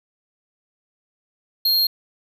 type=tone; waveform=square; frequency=4231 Hz; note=C8; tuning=19 cents sharp; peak=-16 dBFS; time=1.65-1.87 s; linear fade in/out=5 ms; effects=none